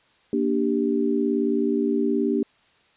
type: chord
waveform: sine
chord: G minor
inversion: first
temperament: just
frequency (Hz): 235.2 / 294 / 392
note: Bb3 / D4 / G4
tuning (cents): +16 / +2 / 0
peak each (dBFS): -24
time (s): 0.33-2.43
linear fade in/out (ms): 2
effects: white hiss -60 dBFS RMS until 2.96 s + resampled to 8000 Hz